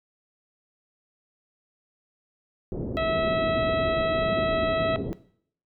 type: low-pass noise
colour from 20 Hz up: white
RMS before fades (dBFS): -31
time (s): 2.72-5.13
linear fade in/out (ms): 0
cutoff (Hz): 410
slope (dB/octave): 24
type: harmonic tone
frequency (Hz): 650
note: E5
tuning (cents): -24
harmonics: 1 / 2 / 3 / 4 / 5 / 6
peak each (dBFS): -25 / -31 / -35 / -37 / -39 / -41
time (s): 2.97-4.96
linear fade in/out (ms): 0
effects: noise-tail reverb RT60 0.6 s tail -17 dB re dry